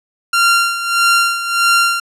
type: tone with tremolo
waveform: sawtooth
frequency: 1383 Hz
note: F6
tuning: 17 cents flat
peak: -5 dBFS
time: 0.33-2 s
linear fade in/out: 5 ms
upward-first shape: sine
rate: 1.6 Hz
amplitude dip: 70%
effects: low-pass 11000 Hz 12 dB/octave